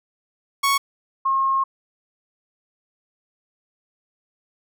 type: tone pair in turn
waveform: sawtooth / sine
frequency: 1108.7 / 1076.5 Hz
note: C#6 / C6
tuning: 0 / +49 cents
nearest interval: minor second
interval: 51 cents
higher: first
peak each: -13 / -17 dBFS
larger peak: first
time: 0.63-0.78 / 1.25-1.64 s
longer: second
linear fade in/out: 10 ms
effects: none